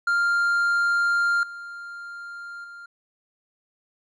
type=tone with level steps; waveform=triangle; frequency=1396.9 Hz; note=F6; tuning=in tune; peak=-17 / -33 / -37 dBFS; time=0.07-2.86 s; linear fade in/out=5 ms; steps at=1.43 / 2.64 s; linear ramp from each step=2 ms; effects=resampled to 22050 Hz